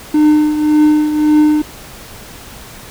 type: tone with tremolo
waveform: triangle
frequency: 302.8 Hz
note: D#4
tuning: 47 cents flat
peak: -3 dBFS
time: 0.14-1.62 s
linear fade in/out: 5 ms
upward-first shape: triangle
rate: 1.8 Hz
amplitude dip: 65%
effects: pink hiss -34 dBFS RMS until 2.9 s